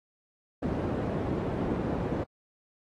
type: low-pass noise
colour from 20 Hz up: white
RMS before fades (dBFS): -30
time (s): 0.62-2.24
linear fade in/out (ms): 10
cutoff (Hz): 380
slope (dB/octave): 12
effects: high-pass 60 Hz 12 dB/octave + AAC 32 kbps